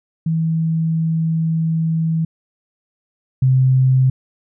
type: tone pair in turn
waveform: sine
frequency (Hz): 162.1 / 130.53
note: E3 / C3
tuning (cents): -29 / -4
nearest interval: major third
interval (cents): 375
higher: first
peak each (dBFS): -15 / -10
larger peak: second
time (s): 0.26-2.25 / 3.42-4.1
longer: first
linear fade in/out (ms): 5
effects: none